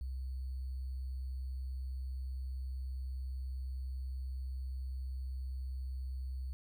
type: tone with sample-and-hold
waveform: sine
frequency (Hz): 64.9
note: C2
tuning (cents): -13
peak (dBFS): -37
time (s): 0.01-6.53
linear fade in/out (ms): 0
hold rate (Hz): 4410
effects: none